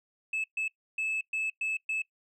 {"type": "tone bursts at uneven times", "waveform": "sine", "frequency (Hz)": 2608, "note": "E7", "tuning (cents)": -19, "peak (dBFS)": -26, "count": 6, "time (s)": [[0.33, 0.44], [0.57, 0.68], [0.98, 1.21], [1.33, 1.5], [1.61, 1.77], [1.89, 2.02]], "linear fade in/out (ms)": 5, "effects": ["noise-tail reverb RT60 0.1 s tail -21 dB re dry", "tanh soft clip ceiling -27 dBFS"]}